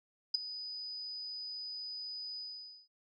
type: tone with ADSR envelope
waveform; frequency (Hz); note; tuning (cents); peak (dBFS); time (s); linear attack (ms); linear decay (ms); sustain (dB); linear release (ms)
sine; 4978; D#8; 0; -23; 0.34-2.88; 9; 9; -17; 500
effects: none